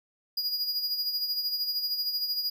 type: tone with tremolo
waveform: square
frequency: 4880 Hz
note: D#8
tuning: 34 cents flat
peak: -26 dBFS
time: 0.37-2.5 s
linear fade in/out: 5 ms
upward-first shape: sine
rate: 13 Hz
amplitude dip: 55%
effects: none